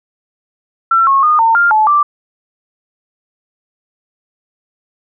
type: tone with pitch steps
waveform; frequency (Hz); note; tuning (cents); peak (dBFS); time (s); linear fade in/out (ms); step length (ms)
sine; 1347 / 1092 / 1225 / 907 / 1399 / 864 / 1174; E6 / C#6 / D#6 / A#5 / F6 / A5 / D6; +37 / -26 / -27 / -48 / +3 / -32 / -1; -7; 0.91-2.03; 5; 160
effects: none